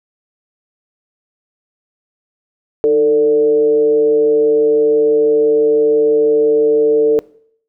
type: tone with frequency modulation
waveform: sine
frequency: 447 Hz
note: A4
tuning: 27 cents sharp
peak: -8 dBFS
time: 2.84-7.19 s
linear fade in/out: 0 ms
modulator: 139 Hz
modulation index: 0.4
effects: noise-tail reverb RT60 0.6 s tail -21 dB re dry